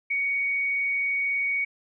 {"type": "tone with frequency modulation", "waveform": "sine", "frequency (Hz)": 2239, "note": "C#7", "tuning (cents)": 17, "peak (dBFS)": -23, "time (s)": [0.1, 1.65], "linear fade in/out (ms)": 10, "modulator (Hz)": 115, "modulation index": 0.27, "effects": []}